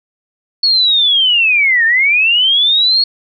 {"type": "linear two-way sweep", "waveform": "sine", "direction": "down then up", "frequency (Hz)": [4401, 1774, 4361], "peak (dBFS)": -8, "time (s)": [0.63, 3.04], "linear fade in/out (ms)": 5, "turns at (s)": 1.85, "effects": []}